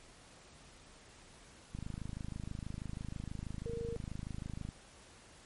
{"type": "click train", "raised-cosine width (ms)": 5, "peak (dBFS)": -29, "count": 78, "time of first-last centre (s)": [1.75, 4.689], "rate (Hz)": 26.2}
{"type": "tone", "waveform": "sine", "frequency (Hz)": 464.4, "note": "A#4", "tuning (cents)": -7, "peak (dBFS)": -39, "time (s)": [3.66, 3.96], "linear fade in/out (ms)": 0}
{"effects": ["pink hiss -58 dBFS RMS until 5.45 s", "MP3 48 kbps"]}